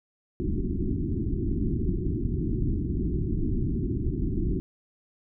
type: low-pass noise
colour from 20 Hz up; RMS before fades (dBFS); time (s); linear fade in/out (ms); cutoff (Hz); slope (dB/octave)
pink; -27; 0.4-4.6; 0; 380; 96
effects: none